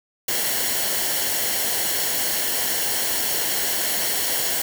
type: noise with comb filter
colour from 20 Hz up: white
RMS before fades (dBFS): -23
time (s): 0.28-4.62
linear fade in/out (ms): 5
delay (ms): 0.81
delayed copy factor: -0.55
effects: none